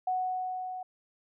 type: tone with level ramp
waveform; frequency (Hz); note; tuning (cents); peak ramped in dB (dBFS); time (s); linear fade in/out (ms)
sine; 740; F#5; 0; -26 to -36; 0.07-0.83; 5
effects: none